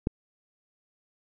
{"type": "click", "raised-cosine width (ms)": 3, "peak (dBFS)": -12, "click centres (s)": 0.071, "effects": []}